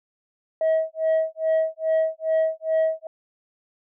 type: tone with tremolo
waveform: sine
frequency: 640 Hz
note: D#5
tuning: 49 cents sharp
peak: -14 dBFS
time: 0.61-3.07 s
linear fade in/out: 2 ms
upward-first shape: sine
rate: 2.4 Hz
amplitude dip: 100%
effects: tanh soft clip ceiling -16 dBFS